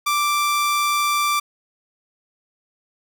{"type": "tone", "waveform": "sawtooth", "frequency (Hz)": 1174.7, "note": "D6", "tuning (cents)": 0, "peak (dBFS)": -14, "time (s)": [0.06, 1.4], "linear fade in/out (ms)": 10, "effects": []}